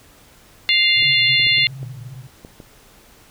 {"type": "harmonic tone", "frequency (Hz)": 698.5, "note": "F5", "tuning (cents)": 0, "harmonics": [3, 4, 5, 6], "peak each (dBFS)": [-17, -18, -19, -20], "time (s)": [0.69, 1.67], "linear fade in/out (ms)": 0}
{"type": "band-pass noise", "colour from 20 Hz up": "white", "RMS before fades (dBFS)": -34, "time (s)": [0.96, 2.27], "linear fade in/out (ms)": 0, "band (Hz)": [120, 140], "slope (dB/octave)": 96}
{"type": "clicks", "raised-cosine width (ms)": 2, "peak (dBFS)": -24, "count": 7, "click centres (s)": [1.025, 1.397, 1.468, 1.583, 1.83, 2.449, 2.602]}
{"effects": ["pink hiss -49 dBFS RMS until 3.3 s"]}